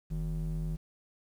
triangle ring-modulated tone, 101.2 Hz, G#2, 44 cents flat, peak -26 dBFS, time 0.1-0.77 s, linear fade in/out 20 ms, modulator 57.1 Hz, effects 10-bit

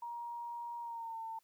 sine tone with pitch glide, 945 to 899.2 Hz, A#5 to A5, +23 to +37 cents, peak -40 dBFS, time 0.02-1.39 s, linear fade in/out 5 ms, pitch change -86 cents, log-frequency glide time 0.8-1.19 s, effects white hiss -75 dBFS RMS until 1.43 s

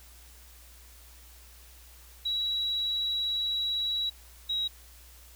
sine tone pair in turn, 3894 / 3840 Hz, B7 / B7, -25 / -49 cents, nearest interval unison, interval 24 cents, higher first, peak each -27 dBFS, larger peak neither, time 2.25-4.1 / 4.49-4.68 s, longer first, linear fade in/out 10 ms, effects added 60 Hz sine -52 dBFS peak until 5.35 s + white hiss -55 dBFS RMS until 5.35 s

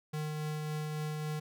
square tone with tremolo, 152.8 Hz, D#3, 31 cents flat, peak -34 dBFS, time 0.13-1.4 s, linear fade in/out 10 ms, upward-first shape triangle, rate 3.6 Hz, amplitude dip 25%, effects none

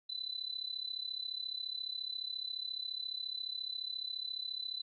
sine tone with amplitude modulation, 4004 Hz, B7, 23 cents sharp, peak -34 dBFS, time 0.09-4.82 s, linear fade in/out 10 ms, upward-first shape sine, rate 34.4 Hz, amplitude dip 85%, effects none

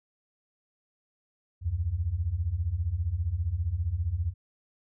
sine beating tone pair, 75.1 / 90.1 Hz, D2 / F#2, +39 / -45 cents, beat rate 15 Hz, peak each -31 / -28 dBFS, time 1.61-4.34 s, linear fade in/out 50 ms, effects none

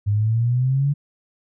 sine exponential sweep, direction up, 100.7 to 145.4 Hz, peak -16 dBFS, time 0.06-0.94 s, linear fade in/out 20 ms, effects none

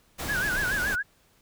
pink noise, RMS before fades -33 dBFS, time 0.18-0.96 s, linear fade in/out 20 ms
sine tone with vibrato, 1568 Hz, G6, in tune, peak -25 dBFS, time 0.28-1.03 s, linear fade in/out 20 ms, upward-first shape sine, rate 7 Hz, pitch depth 140 cents each way
effects pink hiss -63 dBFS RMS until 1.41 s

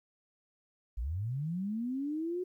sine linear sweep, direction up, 49.31 to 370 Hz, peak -32 dBFS, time 0.97-2.44 s, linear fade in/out 10 ms, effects 12-bit

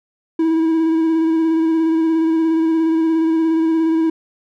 triangle tone with vibrato, 323.9 Hz, E4, 30 cents flat, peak -11 dBFS, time 0.39-4.1 s, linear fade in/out 5 ms, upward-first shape square, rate 17 Hz, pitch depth 19 cents each way, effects none

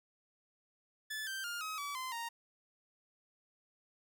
sawtooth tone with pitch steps, 1736 / 1564.6 / 1410.1 / 1270.8 / 1145.3 / 1032.2 / 930.3 Hz, A6 / G6 / F6 / D#6 / D6 / C6 / A#5, -24 / -4 / +16 / +36 / -44 / -24 / -4 cents, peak -35 dBFS, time 1.1-2.29 s, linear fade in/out 10 ms, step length 170 ms, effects none

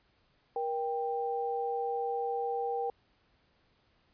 sine tone pair together, 473.7 / 788 Hz, A#4 / G5, +28 / +9 cents, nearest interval major sixth, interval 881 cents, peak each -33 / -33 dBFS, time 0.56-2.9 s, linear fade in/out 2 ms, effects pink hiss -70 dBFS RMS until 4.13 s + resampled to 11025 Hz

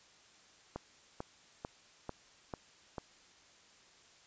click train, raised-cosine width 1 ms, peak -25 dBFS, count 6, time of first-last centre 0.76-2.982 s, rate 2.25 Hz, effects white hiss -62 dBFS RMS until 4.26 s + resampled to 16000 Hz

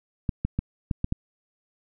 clicks, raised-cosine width 5 ms, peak -12 dBFS, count 6, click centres 0.292 / 0.45 / 0.59 / 0.912 / 1.044 / 1.124 s, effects none

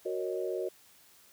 sine chord, D# minor seventh, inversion first, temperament equal, 370 / 466.2 / 554.4 / 622.3 Hz, F#4 / A#4 / C#5 / D#5, 0 / 0 / 0 / 0 cents, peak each -34 / -37 / -39 / -39 dBFS, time 0.05-0.69 s, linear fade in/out 10 ms, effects white hiss -60 dBFS RMS until 1.32 s + high-pass 60 Hz 12 dB/octave

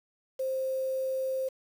sine tone with quantisation, 526 Hz, C5, 9 cents sharp, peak -28 dBFS, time 0.39-1.49 s, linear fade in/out 10 ms, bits 8, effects none

